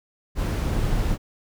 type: noise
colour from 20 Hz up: brown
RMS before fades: -23 dBFS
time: 0.35-1.18 s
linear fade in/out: 50 ms
effects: none